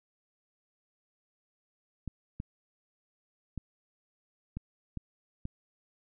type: clicks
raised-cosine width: 5 ms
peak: -24 dBFS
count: 6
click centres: 2.077 / 2.401 / 3.577 / 4.57 / 4.973 / 5.454 s
effects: none